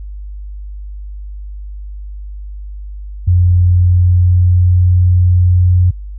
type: tone with pitch glide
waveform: sine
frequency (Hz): 89 to 89.88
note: F2 to F#2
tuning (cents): +33 to -50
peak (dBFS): -6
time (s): 3.27-5.91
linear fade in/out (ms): 10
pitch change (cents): +17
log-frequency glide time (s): 3.6-4.55
effects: added 50 Hz sine -24 dBFS peak until 6.18 s